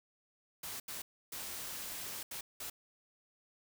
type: noise bursts at uneven times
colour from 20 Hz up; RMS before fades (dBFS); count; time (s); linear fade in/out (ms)
white; -43; 5; 0.63-0.8 / 0.88-1.02 / 1.32-2.23 / 2.31-2.41 / 2.6-2.7; 5
effects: none